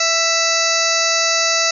harmonic tone with a mistuned harmonic, 659.3 Hz, E5, in tune, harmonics 1 / 2 / 3 / 4 / 6 / 7 / 8 / 9 / 10, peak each -23 / -23 / -23 / -23 / -23 / -23 / -23 / -23 / -23 dBFS, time 0-1.71 s, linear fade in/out 5 ms, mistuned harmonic 2, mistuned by +21 cents, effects none

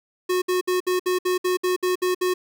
square tone bursts, 364.6 Hz, F#4, 25 cents flat, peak -20 dBFS, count 11, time 0.29-2.34 s, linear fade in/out 10 ms, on 130 ms, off 62 ms, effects 10-bit

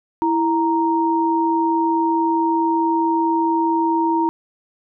sine tone pair together, 329.6 / 932.3 Hz, E4 / A#5, 0 / 0 cents, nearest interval octave + tritone, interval 1800 cents, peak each -18 dBFS, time 0.22-4.29 s, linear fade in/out 0 ms, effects none

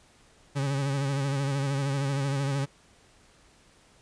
40% pulse tone with vibrato, 138.59 Hz, C#3, in tune, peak -25 dBFS, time 0.55-2.66 s, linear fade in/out 20 ms, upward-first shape sine, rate 13 Hz, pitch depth 50 cents each way, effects pink hiss -59 dBFS RMS until 4.01 s + resampled to 22050 Hz

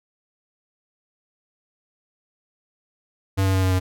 square tone with pitch steps, 96.6 / 95.55 / 94.5 / 93.47 / 92.45 Hz, G2 / G2 / F#2 / F#2 / F#2, -25 / -44 / +37 / +18 / -1 cents, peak -18 dBFS, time 3.37-3.8 s, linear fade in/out 20 ms, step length 86 ms, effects none

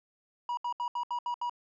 triangle tone bursts, 965 Hz, B5, 40 cents flat, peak -28 dBFS, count 7, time 0.49-1.496 s, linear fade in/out 2 ms, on 82 ms, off 72 ms, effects resampled to 16000 Hz

